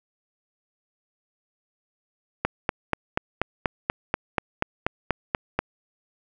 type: click train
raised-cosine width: 0.5 ms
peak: -6 dBFS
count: 14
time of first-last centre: 2.45-5.59 s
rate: 4.14 Hz
effects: none